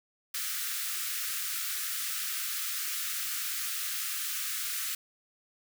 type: high-pass noise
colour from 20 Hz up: white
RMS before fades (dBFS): -34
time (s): 0.34-4.95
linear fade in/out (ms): 5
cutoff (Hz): 1200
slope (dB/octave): 96
effects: none